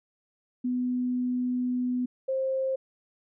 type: tone pair in turn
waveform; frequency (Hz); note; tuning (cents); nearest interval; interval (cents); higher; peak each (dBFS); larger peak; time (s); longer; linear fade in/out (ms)
sine; 249.2 / 529.2; B3 / C5; +16 / +20; octave + minor second; 1304; second; -25 / -25; neither; 0.64-2.06 / 2.28-2.76; first; 10
effects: none